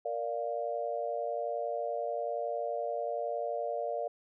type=chord; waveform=sine; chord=Bb major; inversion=none; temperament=equal; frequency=466.2 / 587.3 / 698.5 Hz; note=Bb4 / D5 / F5; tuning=0 / 0 / 0 cents; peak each=-37 / -35 / -36 dBFS; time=0.05-4.08 s; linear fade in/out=5 ms; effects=none